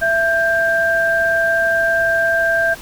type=tone pair together; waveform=sine; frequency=665.6 / 1583 Hz; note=E5 / G6; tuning=+17 / +17 cents; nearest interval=octave + minor third; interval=1500 cents; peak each=-17 / -15 dBFS; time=0.01-2.75 s; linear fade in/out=20 ms; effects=pink hiss -36 dBFS RMS until 2.81 s